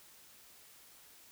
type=silence; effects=white hiss -59 dBFS RMS until 1.31 s